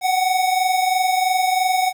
square tone pair together, 740 / 763 Hz, F#5 / G5, 0 / -47 cents, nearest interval minor second, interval 53 cents, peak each -18 / -23 dBFS, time 0.01-1.93 s, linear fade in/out 50 ms, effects 9-bit

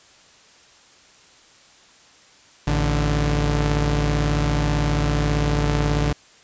sawtooth tone pair together, 55 / 146.83 Hz, A1 / D3, 0 / 0 cents, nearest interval octave + perfect fourth, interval 1700 cents, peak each -17 dBFS, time 2.67-6.13 s, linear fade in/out 5 ms, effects white hiss -51 dBFS RMS until 6.43 s + resampled to 16000 Hz

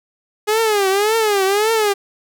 sawtooth tone with vibrato, 415.3 Hz, G#4, in tune, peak -10 dBFS, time 0.47-1.94 s, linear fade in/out 20 ms, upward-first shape triangle, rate 1.8 Hz, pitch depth 170 cents each way, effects none

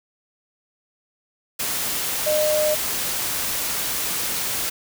sine tone in noise, 609 Hz, D#5, 37 cents flat, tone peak -18 dBFS, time 2.26-2.75 s, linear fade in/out 10 ms, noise white, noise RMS -25 dBFS, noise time 1.59-4.7 s, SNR +4 dB, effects none

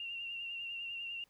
sine tone with vibrato, 2771 Hz, F7, 14 cents flat, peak -39 dBFS, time 0-1.24 s, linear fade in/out 2 ms, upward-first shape triangle, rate 10 Hz, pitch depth 44 cents each way, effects pink hiss -72 dBFS RMS until 1.29 s

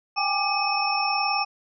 sine tone cluster, 788 / 827 / 1181 / 2535 / 5390 Hz, G5 / G#5 / D6 / D#7 / E8, +9 / -8 / +9 / +32 / +38 cents, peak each -28 dBFS, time 0.16-1.45 s, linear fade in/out 20 ms, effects none

